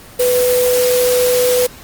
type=tone in noise; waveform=sine; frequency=496.6 Hz; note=B4; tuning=9 cents sharp; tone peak=-11 dBFS; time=0.19-1.67 s; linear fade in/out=10 ms; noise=white; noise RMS=-20 dBFS; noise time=0.19-1.67 s; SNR=+6 dB; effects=pink hiss -38 dBFS RMS until 1.83 s + Opus 24 kbps